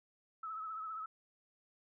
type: tone with vibrato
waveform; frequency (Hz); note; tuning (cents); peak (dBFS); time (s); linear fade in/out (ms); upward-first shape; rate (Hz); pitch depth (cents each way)
sine; 1295; E6; -31; -40; 0.43-1.06; 5; triangle; 15; 54
effects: none